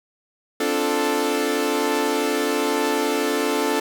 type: chord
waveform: sawtooth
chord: D minor seventh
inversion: third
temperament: equal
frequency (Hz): 261.6 / 293.7 / 349.2 / 440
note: C4 / D4 / F4 / A4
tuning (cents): 0 / 0 / 0 / 0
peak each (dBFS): -24 / -21 / -24 / -19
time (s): 0.6-3.8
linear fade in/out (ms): 5
effects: none